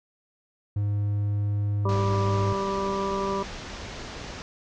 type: tone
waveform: triangle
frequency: 102.6 Hz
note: G#2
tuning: 21 cents flat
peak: -21 dBFS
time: 0.76-2.53 s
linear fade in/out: 5 ms
type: harmonic tone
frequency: 196 Hz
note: G3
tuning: in tune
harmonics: 1 / 2 / 3 / 5 / 6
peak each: -33 / -29 / -34 / -31 / -33 dBFS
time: 1.85-3.43 s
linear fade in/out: 5 ms
type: low-pass noise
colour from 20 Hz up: pink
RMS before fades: -38 dBFS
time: 1.89-4.42 s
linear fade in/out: 0 ms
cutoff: 6600 Hz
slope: 48 dB/octave
effects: none